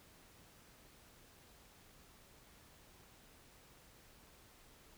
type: silence
effects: pink hiss -63 dBFS RMS until 4.97 s